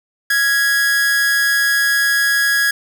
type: tone with amplitude modulation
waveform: 45% pulse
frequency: 1661.2 Hz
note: G#6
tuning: in tune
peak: -11 dBFS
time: 0.3-2.71 s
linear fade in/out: 5 ms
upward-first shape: sine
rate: 268 Hz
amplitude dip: 45%
effects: none